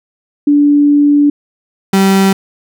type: tone pair in turn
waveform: sine / 35% pulse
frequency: 290.2 / 193.69 Hz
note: D4 / G3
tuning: -21 / -21 cents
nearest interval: perfect fifth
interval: 700 cents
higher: first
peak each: -5 dBFS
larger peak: neither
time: 0.47-1.3 / 1.93-2.33 s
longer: first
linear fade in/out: 5 ms
effects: none